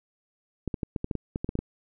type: clicks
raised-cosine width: 3 ms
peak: -16 dBFS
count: 12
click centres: 0.677 / 0.742 / 0.832 / 0.962 / 1.044 / 1.112 / 1.153 / 1.359 / 1.445 / 1.491 / 1.554 / 1.59 s
effects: none